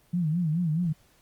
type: tone with vibrato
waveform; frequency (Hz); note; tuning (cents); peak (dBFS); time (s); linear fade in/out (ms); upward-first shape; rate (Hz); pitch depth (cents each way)
sine; 164.81; E3; 0; -23; 0.13-0.93; 10; sine; 4.7; 150
effects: pink hiss -62 dBFS RMS until 1.21 s + Opus 24 kbps